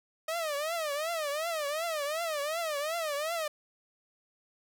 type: tone with vibrato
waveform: sawtooth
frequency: 622.3 Hz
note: D#5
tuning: in tune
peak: -27 dBFS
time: 0.28-3.48 s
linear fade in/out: 5 ms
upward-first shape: triangle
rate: 2.7 Hz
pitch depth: 190 cents each way
effects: none